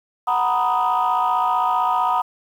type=chord; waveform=sine; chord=B major seventh; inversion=second; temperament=equal; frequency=740 / 932.3 / 987.8 / 1244.5 Hz; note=F#5 / A#5 / B5 / D#6; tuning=0 / 0 / 0 / 0 cents; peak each=-21 dBFS; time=0.27-2.22 s; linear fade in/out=10 ms; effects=tanh soft clip ceiling -11 dBFS + 8-bit